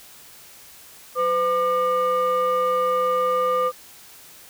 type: tone pair together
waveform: sine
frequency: 507 / 1200 Hz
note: B4 / D6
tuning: +45 / +37 cents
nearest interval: octave + minor third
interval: 1492 cents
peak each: -19 dBFS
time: 1.15-3.72 s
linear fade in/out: 50 ms
effects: tanh soft clip ceiling -15 dBFS + white hiss -46 dBFS RMS until 4.49 s